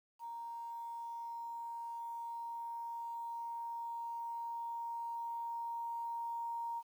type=tone with level ramp; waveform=sine; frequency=932.3 Hz; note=A#5; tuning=in tune; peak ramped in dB=-42 to -37 dBFS; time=0.19-6.83 s; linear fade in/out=50 ms; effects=11-bit